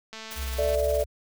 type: click train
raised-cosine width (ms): 0.2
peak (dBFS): -23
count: 138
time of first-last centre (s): 0.13-0.75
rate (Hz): 221
type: noise with tremolo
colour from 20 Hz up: white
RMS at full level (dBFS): -38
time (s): 0.31-1.04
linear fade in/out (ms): 0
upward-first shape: triangle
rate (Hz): 19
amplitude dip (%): 60
type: tone with vibrato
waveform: sine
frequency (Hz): 66.2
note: C2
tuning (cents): +21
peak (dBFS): -29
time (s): 0.35-1.06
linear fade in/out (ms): 50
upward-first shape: sine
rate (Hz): 4.2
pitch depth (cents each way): 48
type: chord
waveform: sine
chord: A suspended fourth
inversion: none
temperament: equal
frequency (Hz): 440 / 587.3 / 659.3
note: A4 / D5 / E5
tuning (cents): 0 / 0 / 0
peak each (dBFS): -29 / -24 / -30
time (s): 0.58-1.04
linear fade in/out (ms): 10
effects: none